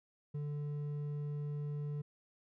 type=tone with hard clipping; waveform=sine; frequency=146.6 Hz; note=D3; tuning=3 cents flat; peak=-38 dBFS; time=0.34-2.02 s; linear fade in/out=10 ms; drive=5 dB; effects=none